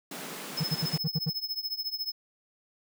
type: high-pass noise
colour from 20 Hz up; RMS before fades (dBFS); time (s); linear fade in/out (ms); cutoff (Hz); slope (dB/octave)
pink; -40; 0.11-0.98; 5; 150; 96
type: tone with tremolo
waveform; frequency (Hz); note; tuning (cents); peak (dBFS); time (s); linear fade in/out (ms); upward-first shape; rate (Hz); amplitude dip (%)
square; 5190; E8; -28; -28; 0.57-2.12; 5; triangle; 14; 95
type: tone bursts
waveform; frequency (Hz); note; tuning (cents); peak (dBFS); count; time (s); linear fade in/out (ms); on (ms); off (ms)
triangle; 157.4; D#3; +20; -23; 7; 0.6-1.3; 10; 40; 70
effects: none